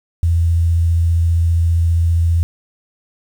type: tone with vibrato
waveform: sine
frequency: 84 Hz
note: E2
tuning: 33 cents sharp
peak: -11 dBFS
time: 0.23-2.43 s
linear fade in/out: 0 ms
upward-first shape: sine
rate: 15 Hz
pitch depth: 15 cents each way
effects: 7-bit